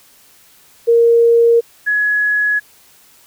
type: tone pair in turn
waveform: sine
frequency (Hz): 466.2 / 1685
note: A#4 / G#6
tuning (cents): 0 / +25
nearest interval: octave + minor seventh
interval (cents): 2225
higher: second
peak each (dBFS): -7 / -12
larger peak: first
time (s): 0.87-1.61 / 1.86-2.6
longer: neither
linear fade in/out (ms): 20
effects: white hiss -48 dBFS RMS until 3.26 s

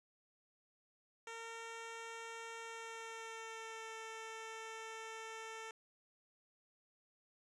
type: tone with pitch glide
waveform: 10% pulse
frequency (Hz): 456.8 to 446.1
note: A#4 to A4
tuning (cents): -35 to +24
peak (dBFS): -38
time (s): 1.27-5.71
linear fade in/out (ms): 2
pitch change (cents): -41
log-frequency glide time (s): 2.6-3.93
effects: resampled to 22050 Hz + 13-bit

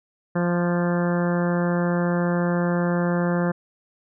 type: harmonic tone with a mistuned harmonic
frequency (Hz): 174.61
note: F3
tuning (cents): 0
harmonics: 1 / 2 / 3 / 4 / 5 / 6 / 7 / 8 / 9 / 10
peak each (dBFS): -21 / -28 / -27 / -34 / -36 / -36 / -37 / -37 / -36 / -38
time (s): 0.35-3.52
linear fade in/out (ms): 10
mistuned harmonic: 7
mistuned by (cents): -20
effects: none

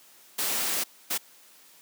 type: noise bursts at uneven times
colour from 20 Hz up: white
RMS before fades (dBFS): -28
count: 2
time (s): 0.38-0.84 / 1.1-1.18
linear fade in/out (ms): 10
effects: white hiss -55 dBFS RMS until 1.81 s + high-pass 200 Hz 12 dB/octave

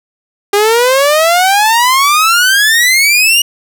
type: exponential sweep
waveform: sawtooth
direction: up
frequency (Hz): 399.9 to 2900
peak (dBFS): -3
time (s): 0.53-3.42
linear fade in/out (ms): 5
effects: none

